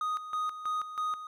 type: tone with tremolo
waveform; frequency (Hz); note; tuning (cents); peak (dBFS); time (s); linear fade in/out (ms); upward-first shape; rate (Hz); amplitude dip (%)
triangle; 1244.5; D#6; 0; -27; 0.01-1.27; 2; square; 3.1; 70
effects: none